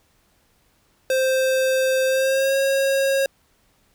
square tone with pitch glide, 523.3 to 543.6 Hz, C5 to C#5, 0 to -34 cents, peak -18 dBFS, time 1.1-3.26 s, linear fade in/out 2 ms, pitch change +66 cents, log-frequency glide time 2.06-2.55 s, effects pink hiss -62 dBFS RMS until 3.94 s

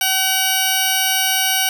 10% pulse tone pair together, 760 / 2879 Hz, F#5 / F#7, +46 / -48 cents, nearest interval octave + major seventh, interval 2306 cents, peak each -10 dBFS, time 0.01-1.69 s, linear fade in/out 2 ms, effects none

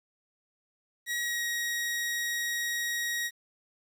sawtooth tone with pitch glide, 1908 to 1892.6 Hz, A#6 to A#6, +40 to +26 cents, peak -26 dBFS, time 1.06-3.31 s, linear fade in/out 50 ms, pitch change -14 cents, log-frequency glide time 1.19-1.42 s, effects 10-bit

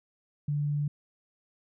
sine tone, 146.3 Hz, D3, 6 cents flat, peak -26 dBFS, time 0.48-0.88 s, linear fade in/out 5 ms, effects none

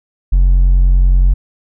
triangle tone with hard clipping, 45.18 Hz, F#1, 40 cents flat, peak -5 dBFS, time 0.32-1.34 s, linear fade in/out 10 ms, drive 1 dB, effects none

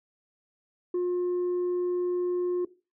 sine tone, 356.8 Hz, F4, 37 cents sharp, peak -22 dBFS, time 0.94-2.65 s, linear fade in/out 5 ms, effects noise-tail reverb RT60 0.3 s tail -18 dB re dry + tanh soft clip ceiling -24 dBFS

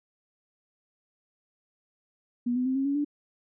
sine tone with pitch steps, 242.3 / 251.4 / 260.9 / 270.7 / 280.9 / 291.5 Hz, B3 / B3 / C4 / C#4 / C#4 / D4, -33 / +31 / -5 / -41 / +23 / -13 cents, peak -24 dBFS, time 2.46-3.048 s, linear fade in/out 10 ms, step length 98 ms, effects none

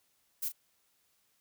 violet noise with echo, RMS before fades -34 dBFS, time 0.42-0.49 s, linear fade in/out 10 ms, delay 33 ms, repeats 1, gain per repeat -10 dB, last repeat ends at 0.523 s, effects white hiss -73 dBFS RMS until 1.4 s

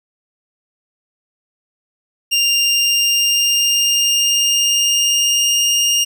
25% pulse tone with pitch glide, 2794 to 2830 Hz, F7 to F7, 0 to +22 cents, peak -9 dBFS, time 2.31-6.05 s, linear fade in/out 20 ms, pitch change +22 cents, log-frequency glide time 2.64-5.57 s, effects none

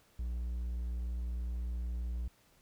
triangle tone, 59.8 Hz, A#1, 45 cents sharp, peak -32 dBFS, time 0.19-2.28 s, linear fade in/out 5 ms, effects pink hiss -67 dBFS RMS until 2.61 s

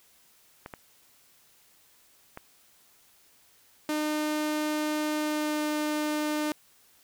clicks, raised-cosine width 0.5 ms, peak -24 dBFS, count 3, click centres 0.661 / 0.738 / 2.374 s
sawtooth tone with pitch glide, 303.9 to 302 Hz, D#4 to D4, -41 to +48 cents, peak -23 dBFS, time 3.89-6.52 s, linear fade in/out 2 ms, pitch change -11 cents, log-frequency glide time 5.15-5.63 s
effects white hiss -61 dBFS RMS until 7.03 s

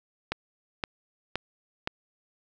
click train, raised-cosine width 0.3 ms, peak -12 dBFS, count 4, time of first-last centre 0.32-1.874 s, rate 1.93 Hz, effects none

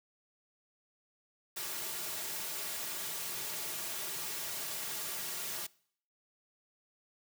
white noise with comb filter, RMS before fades -39 dBFS, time 1.56-5.67 s, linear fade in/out 10 ms, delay 3.9 ms, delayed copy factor -0.6, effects noise-tail reverb RT60 0.6 s tail -23 dB re dry + high-pass 150 Hz 12 dB/octave

